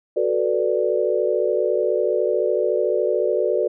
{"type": "chord", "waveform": "sine", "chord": "B minor seventh", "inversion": "second", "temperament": "equal", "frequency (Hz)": [370, 440, 493.9, 587.3], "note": ["F#4", "A4", "B4", "D5"], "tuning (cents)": [0, 0, 0, 0], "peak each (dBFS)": -23, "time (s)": [0.16, 3.68], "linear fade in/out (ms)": 10, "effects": []}